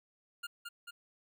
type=tone with echo; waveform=25% pulse; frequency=1409 Hz; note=F6; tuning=15 cents sharp; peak=-35 dBFS; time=0.43-0.47 s; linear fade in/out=10 ms; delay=220 ms; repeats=2; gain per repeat=-3 dB; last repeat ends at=0.91 s; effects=none